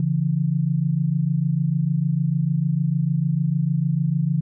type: tone pair together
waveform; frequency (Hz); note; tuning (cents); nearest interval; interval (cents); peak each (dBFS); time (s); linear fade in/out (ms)
sine; 140.9 / 167.56; C#3 / E3; +29 / +29; minor third; 300; -21; 0-4.41; 2
effects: none